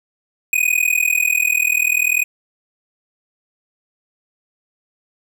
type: tone with amplitude modulation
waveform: square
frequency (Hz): 2489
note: D#7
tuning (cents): 0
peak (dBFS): -11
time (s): 0.53-2.24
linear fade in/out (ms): 2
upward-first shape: sine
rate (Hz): 40.3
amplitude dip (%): 95
effects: none